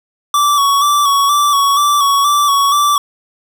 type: tone with vibrato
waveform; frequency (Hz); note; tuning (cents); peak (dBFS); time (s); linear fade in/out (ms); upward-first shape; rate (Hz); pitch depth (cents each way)
square; 1142; D6; -49; -10; 0.34-2.98; 2; square; 2.1; 36
effects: none